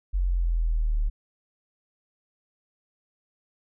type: exponential sweep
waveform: sine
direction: down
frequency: 46.21 to 36.53 Hz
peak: -21 dBFS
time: 0.13-1.1 s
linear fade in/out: 20 ms
effects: none